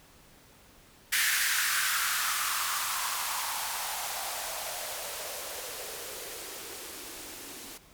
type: noise with band-pass filter sweep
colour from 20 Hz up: violet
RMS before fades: -33 dBFS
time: 1.12-7.78 s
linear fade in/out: 10 ms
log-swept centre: 1800 to 270 Hz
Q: 3.7
effects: pink hiss -57 dBFS RMS until 7.93 s